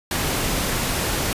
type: noise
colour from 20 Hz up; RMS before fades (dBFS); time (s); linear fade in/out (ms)
pink; -23; 0.11-1.33; 2
effects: resampled to 32000 Hz